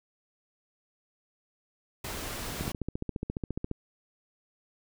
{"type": "noise", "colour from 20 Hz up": "pink", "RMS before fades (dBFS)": -37, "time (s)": [2.04, 2.72], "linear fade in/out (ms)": 5}
{"type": "click train", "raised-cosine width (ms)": 3, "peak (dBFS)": -19, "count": 17, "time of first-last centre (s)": [2.61, 3.713], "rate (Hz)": 14.5}
{"effects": []}